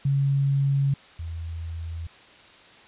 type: tone pair in turn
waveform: sine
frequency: 138.59 / 82.55 Hz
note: C#3 / E2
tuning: 0 / +3 cents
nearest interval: major sixth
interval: 897 cents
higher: first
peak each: -19 / -30 dBFS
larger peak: first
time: 0.05-0.94 / 1.19-2.07 s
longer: first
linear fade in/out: 5 ms
effects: white hiss -50 dBFS RMS until 2.87 s + resampled to 8000 Hz